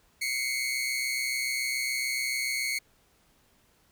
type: tone pair together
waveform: sawtooth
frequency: 2090 / 2217 Hz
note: C7 / C#7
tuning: -2 / 0 cents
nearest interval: minor second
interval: 102 cents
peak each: -30 / -26 dBFS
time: 0.21-2.79 s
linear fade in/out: 10 ms
effects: pink hiss -65 dBFS RMS until 3.91 s